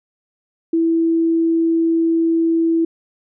sine tone, 329.6 Hz, E4, in tune, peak -13 dBFS, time 0.73-2.85 s, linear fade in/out 5 ms, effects none

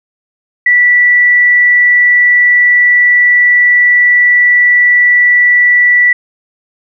sine tone, 1960 Hz, B6, 14 cents flat, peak -4 dBFS, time 0.66-6.13 s, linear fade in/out 5 ms, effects none

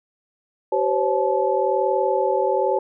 sine tone cluster, 382.1 / 510 / 551 / 865 Hz, G4 / C5 / C#5 / A5, -44 / -44 / -11 / -30 cents, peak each -23 dBFS, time 0.72-2.79 s, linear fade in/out 5 ms, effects none

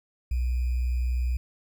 sine tone with sample-and-hold, 61.74 Hz, B1, in tune, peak -23 dBFS, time 0.31-1.37 s, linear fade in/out 5 ms, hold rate 2450 Hz, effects none

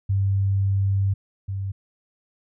sine tone pair in turn, 98 / 97.56 Hz, G2 / G2, 0 / -8 cents, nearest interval unison, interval 8 cents, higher first, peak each -18 / -25 dBFS, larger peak first, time 0.09-1.14 / 1.48-1.72 s, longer first, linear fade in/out 10 ms, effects none

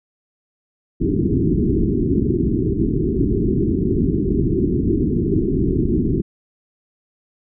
white low-pass noise, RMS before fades -18 dBFS, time 1-6.22 s, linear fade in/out 20 ms, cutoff 400 Hz, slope 96 dB/octave, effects none

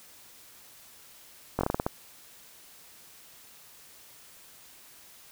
slowing click train, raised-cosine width 1 ms, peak -12 dBFS, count 8, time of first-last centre 1.59-1.865 s, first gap 20 ms, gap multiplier 1.22, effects white hiss -53 dBFS RMS until 5.31 s

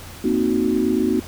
sine chord, C half-diminished seventh, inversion third, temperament equal, 233.1 / 261.6 / 311.1 / 370 Hz, Bb3 / C4 / Eb4 / Gb4, 0 / 0 / 0 / 0 cents, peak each -22 dBFS, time 0.24-1.2 s, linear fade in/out 5 ms, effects added 88 Hz sine -39 dBFS peak until 1.27 s + pink hiss -39 dBFS RMS until 1.27 s

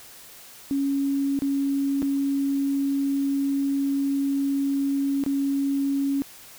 sine tone with dropouts, 277.2 Hz, C#4, in tune, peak -21 dBFS, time 0.71-6.22 s, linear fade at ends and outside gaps 0 ms, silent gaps 1.39-1.421 / 2.02-2.027 / 5.238-5.263 s, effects white hiss -46 dBFS RMS until 6.58 s

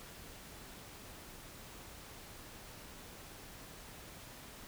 silence, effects pink hiss -52 dBFS RMS until 4.67 s

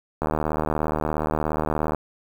click train, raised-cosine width 1 ms, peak -10 dBFS, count 134, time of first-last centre 0.22-1.947 s, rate 77 Hz, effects 7-bit

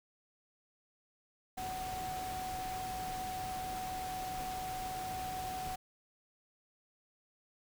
sine tone in noise, 746 Hz, F#5, 14 cents sharp, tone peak -38 dBFS, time 1.57-5.76 s, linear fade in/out 10 ms, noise pink, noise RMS -45 dBFS, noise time 1.57-5.76 s, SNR +4 dB, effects none

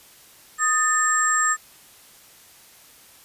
sine tone cluster, 1244 / 1777 / 7530 Hz, D#6 / A6 / A#8, -1 / +17 / +16 cents, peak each -22 dBFS, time 0.58-1.57 s, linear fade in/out 50 ms, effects white hiss -50 dBFS RMS until 3.24 s + resampled to 32000 Hz

